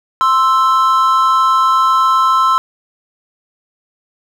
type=tone pair together; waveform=triangle; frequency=1046.9 / 1319 Hz; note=C6 / E6; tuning=+1 / +1 cents; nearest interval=major third; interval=400 cents; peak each=-10 dBFS; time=0.21-2.58 s; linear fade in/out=0 ms; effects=none